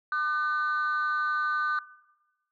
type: tone pair together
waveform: sine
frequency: 1200 / 1511.9 Hz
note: D6 / F#6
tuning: +37 / +37 cents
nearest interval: major third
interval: 400 cents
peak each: -27 dBFS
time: 0.12-1.79 s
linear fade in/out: 2 ms
effects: noise-tail reverb RT60 1.0 s tail -19 dB re dry + tanh soft clip ceiling -21 dBFS